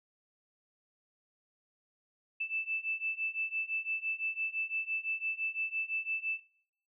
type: beating tone pair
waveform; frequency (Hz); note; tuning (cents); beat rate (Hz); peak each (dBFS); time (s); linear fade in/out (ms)
sine; 2637 / 2642.9; E7 / E7; 0 / +4; 5.9; -37 / -35; 2.4-6.4; 10
effects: noise-tail reverb RT60 0.7 s tail -23 dB re dry